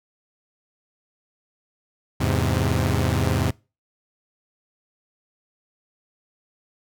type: chord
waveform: sawtooth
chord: E augmented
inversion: none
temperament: equal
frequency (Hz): 82.41 / 103.83 / 130.81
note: E2 / G#2 / B#2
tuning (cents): 0 / 0 / 0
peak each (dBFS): -20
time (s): 2.2-3.51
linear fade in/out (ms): 10
effects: noise-tail reverb RT60 0.3 s tail -24 dB re dry